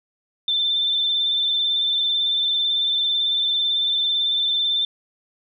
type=tone with vibrato; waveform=sine; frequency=3552 Hz; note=A7; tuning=16 cents sharp; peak=-18 dBFS; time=0.48-4.85 s; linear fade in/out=2 ms; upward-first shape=sine; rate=18 Hz; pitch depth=24 cents each way; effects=none